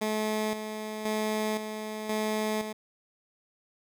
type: tone with tremolo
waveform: 15% pulse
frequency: 215.4 Hz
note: A3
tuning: 37 cents flat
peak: -21 dBFS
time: 0.01-2.73 s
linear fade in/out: 10 ms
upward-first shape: square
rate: 0.96 Hz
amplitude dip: 55%
effects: none